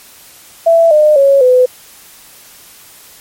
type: tone with pitch steps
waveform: sine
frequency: 665 / 606.3 / 552.8 / 504 Hz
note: E5 / D#5 / C#5 / B4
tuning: +15 / -45 / -5 / +35 cents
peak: -4 dBFS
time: 0.66-1.66 s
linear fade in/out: 10 ms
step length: 250 ms
effects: white hiss -39 dBFS RMS until 3.2 s + MP3 64 kbps